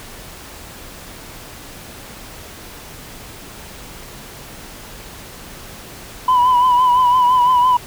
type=tone with vibrato; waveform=sine; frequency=995 Hz; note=B5; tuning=13 cents sharp; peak=-8 dBFS; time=6.28-7.77 s; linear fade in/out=5 ms; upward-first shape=triangle; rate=5.9 Hz; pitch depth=57 cents each way; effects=tanh soft clip ceiling -8 dBFS + pink hiss -36 dBFS RMS until 7.86 s